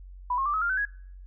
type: tone with pitch steps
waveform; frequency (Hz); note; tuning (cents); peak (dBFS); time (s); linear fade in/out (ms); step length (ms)
sine; 987.8 / 1077.2 / 1174.7 / 1281 / 1397 / 1523.4 / 1661.3; B5 / C#6 / D6 / E6 / F6 / G6 / G#6; 0 / -50 / 0 / -50 / 0 / -50 / 0; -24; 0.3-0.853; 5; 79
effects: noise-tail reverb RT60 0.6 s tail -23 dB re dry + added 46 Hz sine -42 dBFS peak until 1.26 s